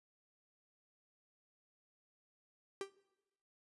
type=tone with exponential decay; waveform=45% pulse; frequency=392 Hz; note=G4; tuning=in tune; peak=-36 dBFS; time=2.81-2.92 s; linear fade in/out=1 ms; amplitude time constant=23 ms; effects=noise-tail reverb RT60 1.0 s tail -21 dB re dry + resampled to 24000 Hz